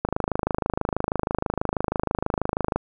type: click train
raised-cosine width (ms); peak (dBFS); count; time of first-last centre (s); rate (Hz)
1; -8; 72; 0.05-2.76; 26.2
effects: none